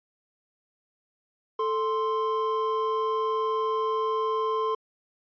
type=tone pair together; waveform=triangle; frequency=440 / 1046.5 Hz; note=A4 / C6; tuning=0 / 0 cents; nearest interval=octave + minor third; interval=1500 cents; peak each=-25 dBFS; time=1.59-4.75 s; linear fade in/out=5 ms; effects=resampled to 11025 Hz